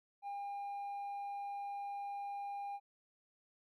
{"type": "tone with hard clipping", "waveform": "triangle", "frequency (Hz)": 805, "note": "G5", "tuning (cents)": 46, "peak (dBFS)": -39, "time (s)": [0.22, 2.8], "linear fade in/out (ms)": 50, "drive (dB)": 1, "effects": []}